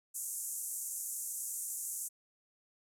pink band-pass noise, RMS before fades -40 dBFS, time 0.14-2.09 s, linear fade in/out 20 ms, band 6800 to 13000 Hz, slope 48 dB/octave, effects none

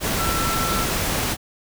sine tone in noise, 1337 Hz, E6, 24 cents sharp, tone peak -25 dBFS, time 0.16-0.87 s, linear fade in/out 50 ms, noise pink, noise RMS -23 dBFS, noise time 0-1.37 s, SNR -5 dB, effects none

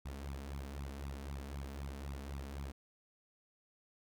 sawtooth tone with flanger, 69.3 Hz, C#2, in tune, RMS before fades -44 dBFS, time 0.05-2.72 s, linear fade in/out 10 ms, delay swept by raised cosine 0.82 to 4.62 ms, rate 3.9 Hz, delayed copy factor +0.8, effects none

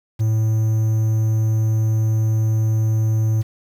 triangle tone with quantisation, 110 Hz, A2, in tune, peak -13 dBFS, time 0.19-3.43 s, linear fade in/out 20 ms, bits 7, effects none

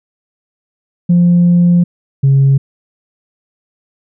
sine tone pair in turn, 174.61 / 136.84 Hz, F3 / C#3, 0 / -22 cents, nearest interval major third, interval 422 cents, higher first, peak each -4 dBFS, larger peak neither, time 1.09-1.84 / 2.23-2.58 s, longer first, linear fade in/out 10 ms, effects tanh soft clip ceiling -3 dBFS

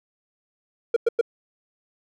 triangle tone bursts, 466.2 Hz, A#4, in tune, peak -13 dBFS, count 3, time 0.94-1.212 s, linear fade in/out 5 ms, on 24 ms, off 100 ms, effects none

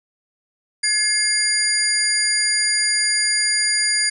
sine tone cluster, 1687 / 2125 / 4811 / 6870 / 9570 Hz, G#6 / C7 / D8 / A8 / D9, +27 / +26 / +41 / -42 / +32 cents, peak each -25 / -24 / -20 / -27 / -22 dBFS, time 0.83-4.1 s, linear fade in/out 10 ms, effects none

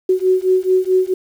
sine beating tone pair, 370 / 374.6 Hz, F#4 / F#4, 0 / +21 cents, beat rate 4.6 Hz, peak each -15 dBFS, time 0.09-1.14 s, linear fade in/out 5 ms, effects 7-bit

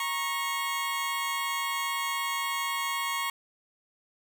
20% pulse tone pair together, 940 / 1097.3 Hz, A#5 / C#6, +14 / -18 cents, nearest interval minor third, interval 268 cents, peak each -29 / -25 dBFS, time 0-3.3 s, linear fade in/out 2 ms, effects none

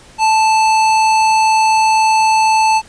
sine tone with hard clipping, 878 Hz, A5, 4 cents flat, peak -11 dBFS, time 0.18-2.82 s, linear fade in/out 50 ms, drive 18 dB, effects pink hiss -42 dBFS RMS until 2.88 s + resampled to 22050 Hz

